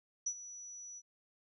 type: tone with ADSR envelope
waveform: sine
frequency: 5900 Hz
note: F#8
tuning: 6 cents flat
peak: -31 dBFS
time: 0.26-1.02 s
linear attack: 8 ms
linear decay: 66 ms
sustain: -15 dB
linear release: 45 ms
effects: none